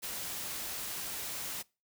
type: noise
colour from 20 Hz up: white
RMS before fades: -39 dBFS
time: 0.02-1.63 s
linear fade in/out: 20 ms
effects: noise-tail reverb RT60 0.3 s tail -24 dB re dry